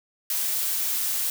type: noise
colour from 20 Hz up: blue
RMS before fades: -26 dBFS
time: 0.3-1.3 s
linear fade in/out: 2 ms
effects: none